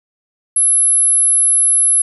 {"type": "tone", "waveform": "sine", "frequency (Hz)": 11000, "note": "F9", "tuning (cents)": -27, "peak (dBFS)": -9, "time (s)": [0.56, 2.02], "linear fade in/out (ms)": 5, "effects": []}